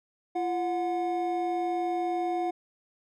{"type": "tone pair together", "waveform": "triangle", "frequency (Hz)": [342.7, 728.5], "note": ["F4", "F#5"], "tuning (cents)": [-33, -27], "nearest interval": "octave + minor second", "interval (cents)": 1306, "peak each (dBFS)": [-28, -27], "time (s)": [0.35, 2.51], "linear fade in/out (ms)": 10, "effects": []}